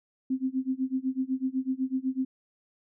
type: tone with tremolo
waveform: sine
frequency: 261.4 Hz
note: C4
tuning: 1 cent flat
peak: -23 dBFS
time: 0.3-2.25 s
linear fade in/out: 5 ms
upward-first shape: sine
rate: 8 Hz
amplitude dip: 95%
effects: none